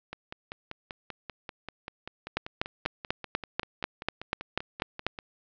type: two click trains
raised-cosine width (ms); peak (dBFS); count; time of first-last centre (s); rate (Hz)
0.3; -10 / -21; 12 / 27; 2.37-5.066 / 0.13-5.188; 4.08 / 5.14
effects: low-pass 5000 Hz 12 dB/octave